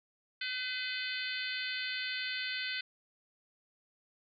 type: harmonic tone with a mistuned harmonic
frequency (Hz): 507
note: B4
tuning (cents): +45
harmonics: 3 / 4 / 5 / 6 / 7 / 8 / 9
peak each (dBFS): -40 / -41 / -42 / -43 / -43 / -44 / -45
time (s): 0.41-2.81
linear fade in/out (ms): 5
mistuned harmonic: 8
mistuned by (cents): +41
effects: none